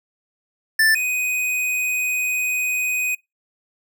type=tone pair in turn; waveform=square; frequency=1766 / 2498 Hz; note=A6 / D#7; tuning=+6 / +6 cents; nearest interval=tritone; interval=600 cents; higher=second; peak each=-14 / -21 dBFS; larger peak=first; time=0.79-0.95 / 0.95-3.15 s; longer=second; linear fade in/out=5 ms; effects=noise-tail reverb RT60 0.2 s tail -23 dB re dry